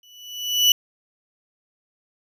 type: tone with exponential growth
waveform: 35% pulse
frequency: 2960 Hz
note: F#7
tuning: in tune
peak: -9 dBFS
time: 0.03-0.72 s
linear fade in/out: 2 ms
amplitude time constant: 150 ms
effects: none